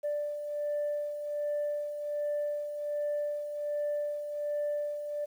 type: beating tone pair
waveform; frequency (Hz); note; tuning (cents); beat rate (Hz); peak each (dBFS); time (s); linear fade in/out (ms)
sine; 587.3 / 588.6; D5 / D5; 0 / +4; 1.3; -38 / -30; 0.03-5.26; 20
effects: tanh soft clip ceiling -26 dBFS + 10-bit